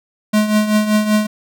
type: tone with tremolo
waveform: square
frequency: 212.5 Hz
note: G#3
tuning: 40 cents sharp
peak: -10 dBFS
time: 0.33-1.27 s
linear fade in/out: 10 ms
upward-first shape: triangle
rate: 5.2 Hz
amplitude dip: 70%
effects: none